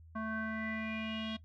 square tone with low-pass filter sweep, 220 Hz, A3, in tune, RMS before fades -38 dBFS, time 0.15-1.37 s, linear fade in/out 10 ms, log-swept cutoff 1300 to 3400 Hz, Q 6.9, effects noise-tail reverb RT60 0.1 s tail -18 dB re dry + added 81 Hz sine -53 dBFS peak until 1.44 s

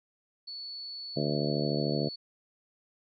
sine tone, 4435 Hz, C#8, in tune, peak -38 dBFS, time 0.47-2.16 s, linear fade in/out 10 ms
harmonic tone, 73.42 Hz, D2, in tune, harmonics 2 / 3 / 4 / 5 / 6 / 7 / 8 / 9, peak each -32 / -34 / -35 / -36 / -37 / -37 / -38 / -39 dBFS, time 1.16-2.09 s, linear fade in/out 10 ms
effects none

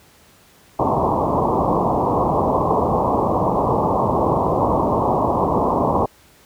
white low-pass noise, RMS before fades -18 dBFS, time 0.79-6.06 s, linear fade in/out 5 ms, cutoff 1100 Hz, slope 96 dB/octave, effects pink hiss -51 dBFS RMS until 6.45 s + high-pass 60 Hz 12 dB/octave

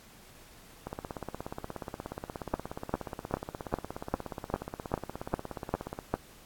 two click trains, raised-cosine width 1 ms, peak -12 / -22 dBFS, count 10 / 87, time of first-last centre 2.54-6.14 / 0.87-5.989 s, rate 2.5 / 16.8 Hz, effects pink hiss -55 dBFS RMS until 6.45 s + AAC 64 kbps

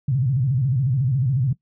sine tone with vibrato, 130.81 Hz, C3, in tune, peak -17 dBFS, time 0.08-1.53 s, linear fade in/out 5 ms, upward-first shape square, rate 14 Hz, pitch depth 140 cents each way, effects noise-tail reverb RT60 0.1 s tail -18 dB re dry

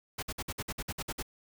pink noise bursts, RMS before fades -36 dBFS, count 11, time 0.18-1.227 s, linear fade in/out 10 ms, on 47 ms, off 53 ms, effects none

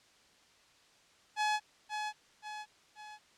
sawtooth tone with echo, 848 Hz, G#5, 36 cents sharp, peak -25 dBFS, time 1.36-1.6 s, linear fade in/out 50 ms, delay 530 ms, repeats 3, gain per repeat -6 dB, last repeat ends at 3.19 s, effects white hiss -64 dBFS RMS until 3.37 s + low-pass 6000 Hz 12 dB/octave

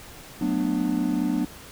triangle chord, B minor seventh, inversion second, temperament just, 185.21 / 222.2 / 246.9 / 296.3 Hz, F#3 / A3 / B3 / D4, +2 / +17 / 0 / +15 cents, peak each -27 / -29 / -24 / -24 dBFS, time 0.41-1.45 s, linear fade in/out 5 ms, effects pink hiss -44 dBFS RMS until 1.71 s

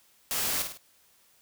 white noise with echo, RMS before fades -30 dBFS, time 0.31-0.62 s, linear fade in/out 0 ms, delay 51 ms, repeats 3, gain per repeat -6 dB, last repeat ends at 0.773 s, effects white hiss -63 dBFS RMS until 1.41 s

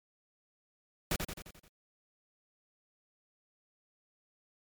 pink noise with echo, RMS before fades -31 dBFS, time 1.11-1.16 s, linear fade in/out 2 ms, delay 87 ms, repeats 6, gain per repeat -5 dB, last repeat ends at 1.682 s, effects MP3 96 kbps

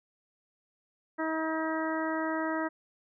harmonic tone, 318.8 Hz, D#4, 42 cents sharp, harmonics 1 / 2 / 3 / 4 / 5 / 6, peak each -32 / -35 / -37 / -38 / -39 / -40 dBFS, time 1.18-2.69 s, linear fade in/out 20 ms, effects none

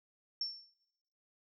sine tone with exponential decay, 5430 Hz, F8, 50 cents flat, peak -31 dBFS, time 0.41-0.74 s, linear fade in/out 2 ms, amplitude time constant 70 ms, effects noise-tail reverb RT60 1.0 s tail -23 dB re dry

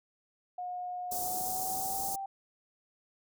sine tone with pitch glide, 721 to 781.7 Hz, F#5 to G5, -45 to -5 cents, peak -35 dBFS, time 0.58-2.26 s, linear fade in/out 5 ms, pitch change +140 cents, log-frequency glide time 1.11-2.06 s
white band-stop noise, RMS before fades -36 dBFS, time 1.11-2.16 s, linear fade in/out 10 ms, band 880 to 5700 Hz, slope 24 dB/octave
effects none

